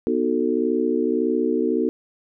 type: chord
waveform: sine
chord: B dominant seventh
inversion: none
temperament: just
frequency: 246.9 / 308.7 / 370.4 / 444.5 Hz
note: B3 / D#4 / F#4 / A4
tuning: 0 / -14 / +2 / +18 cents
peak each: -24 dBFS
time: 0.07-1.89 s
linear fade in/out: 0 ms
effects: none